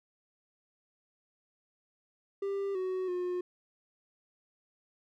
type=tone with pitch steps; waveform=triangle; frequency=395.8 / 372.5 / 358.9 Hz; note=G4 / F#4 / F4; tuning=+17 / +12 / +47 cents; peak=-29 dBFS; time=2.42-3.41 s; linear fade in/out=5 ms; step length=330 ms; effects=none